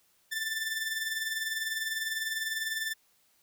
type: tone with tremolo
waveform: sawtooth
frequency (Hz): 1771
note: A6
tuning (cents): +11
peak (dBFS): -25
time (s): 0.31-2.94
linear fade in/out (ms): 20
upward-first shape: triangle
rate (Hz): 20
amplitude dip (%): 60
effects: white hiss -68 dBFS RMS until 3.42 s